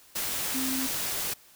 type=tone in noise; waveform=sine; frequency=262.4 Hz; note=C4; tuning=5 cents sharp; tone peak=-30 dBFS; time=0.54-0.87 s; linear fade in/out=10 ms; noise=white; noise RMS=-31 dBFS; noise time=0.15-1.34 s; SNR=-2 dB; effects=white hiss -56 dBFS RMS until 1.55 s